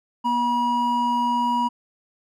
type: tone pair together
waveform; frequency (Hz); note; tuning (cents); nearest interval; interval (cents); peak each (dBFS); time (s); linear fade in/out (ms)
triangle; 241.1 / 964.4; B3 / B5; -41 / -41; 2 octaves; 2400; -24 / -18; 0.24-1.69; 20
effects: none